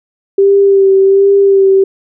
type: tone with vibrato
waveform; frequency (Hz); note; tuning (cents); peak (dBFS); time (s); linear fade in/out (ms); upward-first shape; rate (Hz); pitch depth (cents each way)
sine; 392; G4; 0; -4; 0.38-1.84; 5; sine; 1.3; 26
effects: none